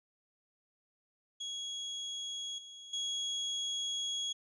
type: tone with level steps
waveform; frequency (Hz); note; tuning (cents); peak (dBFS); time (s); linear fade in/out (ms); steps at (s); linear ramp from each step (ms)
35% pulse; 3322; G#7; 0; -36 / -46 / -32; 1.4-4.33; 10; 2.58 / 2.93; 5
effects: resampled to 24000 Hz